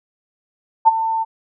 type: tone with ADSR envelope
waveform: sine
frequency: 896 Hz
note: A5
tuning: 31 cents sharp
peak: -4 dBFS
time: 0.85-1.25 s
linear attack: 27 ms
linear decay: 23 ms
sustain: -13 dB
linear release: 29 ms
effects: none